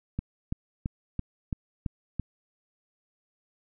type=click train; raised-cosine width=5 ms; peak=-17 dBFS; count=7; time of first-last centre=0.19-2.197 s; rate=2.99 Hz; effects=none